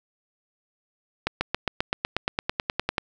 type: accelerating click train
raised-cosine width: 0.3 ms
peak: -7 dBFS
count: 16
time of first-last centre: 1.27-2.981 s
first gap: 140 ms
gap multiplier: 0.97
effects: none